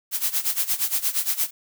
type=noise with tremolo; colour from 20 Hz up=blue; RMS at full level=-21 dBFS; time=0.11-1.51 s; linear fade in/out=50 ms; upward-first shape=sine; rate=8.6 Hz; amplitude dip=85%; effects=none

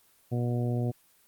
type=harmonic tone; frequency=121 Hz; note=B2; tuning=35 cents flat; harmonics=1 / 2 / 3 / 4 / 5 / 6; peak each=-27 / -33 / -37 / -39 / -41 / -43 dBFS; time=0.31-0.92 s; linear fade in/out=20 ms; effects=white hiss -63 dBFS RMS until 1.27 s + Opus 24 kbps

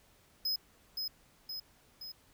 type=tone with echo; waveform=square; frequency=5080 Hz; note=D#8; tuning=35 cents sharp; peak=-31 dBFS; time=0.45-0.56 s; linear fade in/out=5 ms; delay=520 ms; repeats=3; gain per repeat=-4 dB; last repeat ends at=2.12 s; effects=pink hiss -65 dBFS RMS until 2.33 s

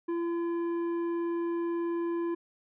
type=tone with tanh clipping; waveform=sine; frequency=339.8 Hz; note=F4; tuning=47 cents flat; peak=-30 dBFS; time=0.08-2.35 s; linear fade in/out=10 ms; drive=9 dB; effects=none

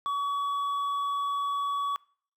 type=tone with hard clipping; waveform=sine; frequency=1132 Hz; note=C#6; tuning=36 cents sharp; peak=-28 dBFS; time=0.06-1.96 s; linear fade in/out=0 ms; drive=4 dB; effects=noise-tail reverb RT60 0.5 s tail -23 dB re dry

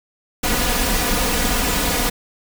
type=noise with comb filter; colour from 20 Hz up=pink; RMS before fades=-19 dBFS; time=0.43-2.1 s; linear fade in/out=10 ms; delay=4.1 ms; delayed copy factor=+0.8; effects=none

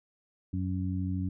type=harmonic tone; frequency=92.5 Hz; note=F#2; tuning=in tune; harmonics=1 / 2 / 3; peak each=-31 / -34 / -36 dBFS; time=0.53-1.29 s; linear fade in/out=5 ms; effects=none

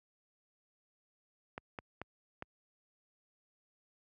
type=clicks; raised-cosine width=0.5 ms; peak=-26 dBFS; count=4; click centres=1.579 / 1.788 / 2.016 / 2.424 s; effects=high-pass 60 Hz 12 dB/octave

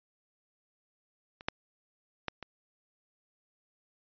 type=clicks; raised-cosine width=0.3 ms; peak=-30 / -13 / -16 / -25 dBFS; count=4; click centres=1.409 / 1.485 / 2.283 / 2.427 s; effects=resampled to 11025 Hz

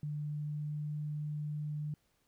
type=tone with pitch glide; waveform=sine; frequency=148.7 to 149.73 Hz; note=D3 to D3; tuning=+22 to +34 cents; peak=-35 dBFS; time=0.03-1.94 s; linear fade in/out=2 ms; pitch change=+12 cents; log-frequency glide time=0.25-0.87 s; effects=pink hiss -75 dBFS RMS until 2.27 s

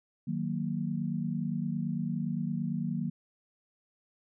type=chord; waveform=sine; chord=D# minor; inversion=none; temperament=equal; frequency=155.56 / 185 / 233.1 Hz; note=D#3 / F#3 / A#3; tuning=0 / 0 / 0 cents; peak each=-34 dBFS; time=0.27-3.1 s; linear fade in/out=10 ms; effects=none

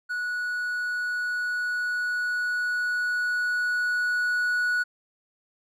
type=tone with level ramp; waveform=triangle; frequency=1467 Hz; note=F#6; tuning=15 cents flat; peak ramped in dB=-25 to -20 dBFS; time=0.09-4.84 s; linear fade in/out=20 ms; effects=none

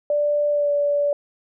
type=tone with pitch glide; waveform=sine; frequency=587.3 to 577.9 Hz; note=D5 to D5; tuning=0 to -28 cents; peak=-17 dBFS; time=0.1-1.13 s; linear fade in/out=2 ms; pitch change=-28 cents; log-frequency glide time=0.5-0.71 s; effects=none

